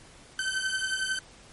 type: beating tone pair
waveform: sawtooth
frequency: 1531 / 1542 Hz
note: G6 / G6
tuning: -41 / -29 cents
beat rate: 11 Hz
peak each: -27 / -27 dBFS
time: 0.39-1.19 s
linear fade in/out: 2 ms
effects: pink hiss -52 dBFS RMS until 1.52 s + MP3 48 kbps